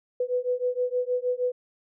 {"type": "beating tone pair", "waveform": "sine", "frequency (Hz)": [493.9, 500.3], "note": ["B4", "B4"], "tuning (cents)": [0, 22], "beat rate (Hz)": 6.4, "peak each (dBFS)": -27, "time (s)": [0.2, 1.52], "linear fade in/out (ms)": 5, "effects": []}